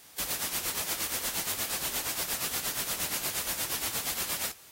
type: noise with tremolo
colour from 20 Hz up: white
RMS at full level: -30 dBFS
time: 0.18-4.52 s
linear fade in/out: 5 ms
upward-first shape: sine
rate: 8.5 Hz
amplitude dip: 65%
effects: white hiss -53 dBFS RMS until 4.71 s + AAC 48 kbps